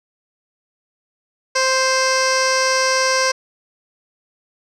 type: tone with low-pass filter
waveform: 15% pulse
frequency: 523.3 Hz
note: C5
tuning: in tune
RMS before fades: -17 dBFS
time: 1.55-3.32 s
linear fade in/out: 10 ms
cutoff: 6000 Hz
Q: 2.9
effects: none